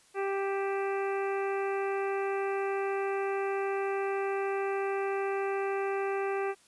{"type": "harmonic tone with a mistuned harmonic", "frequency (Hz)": 392.9, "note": "G4", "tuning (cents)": 4, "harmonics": [1, 2, 3, 4, 5, 6, 7], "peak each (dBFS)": [-30, -36, -40, -42, -44, -46, -47], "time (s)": [0.14, 6.55], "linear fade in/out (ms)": 50, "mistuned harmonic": 7, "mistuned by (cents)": -57, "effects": ["white hiss -62 dBFS RMS until 6.67 s", "resampled to 24000 Hz"]}